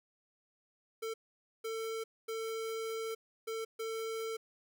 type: tone bursts at uneven times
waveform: square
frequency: 447.6 Hz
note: A4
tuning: 30 cents sharp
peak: -37 dBFS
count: 5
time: 1.02-1.14 / 1.64-2.04 / 2.28-3.15 / 3.47-3.65 / 3.79-4.37 s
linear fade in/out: 10 ms
effects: none